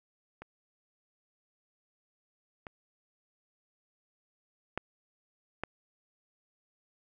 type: clicks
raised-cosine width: 0.5 ms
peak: -29 / -27 / -17 / -18 dBFS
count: 4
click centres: 0.42 / 2.668 / 4.776 / 5.636 s
effects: none